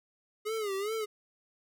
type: tone with vibrato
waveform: square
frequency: 415.3 Hz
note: G#4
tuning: in tune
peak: -32 dBFS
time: 0.45-1.06 s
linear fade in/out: 20 ms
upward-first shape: sine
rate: 2.5 Hz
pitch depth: 130 cents each way
effects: none